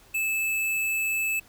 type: tone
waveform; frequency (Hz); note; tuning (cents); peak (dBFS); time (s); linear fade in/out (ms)
square; 2617; E7; -13; -25; 0.14-1.4; 10
effects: pink hiss -55 dBFS RMS until 1.48 s